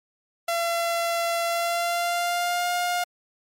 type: tone with pitch glide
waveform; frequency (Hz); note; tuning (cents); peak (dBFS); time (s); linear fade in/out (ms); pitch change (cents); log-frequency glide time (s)
sawtooth; 679 to 709.1; F5 to F5; -49 to +26; -19; 0.48-3.04; 5; +75; 1.45-2.72
effects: MP3 64 kbps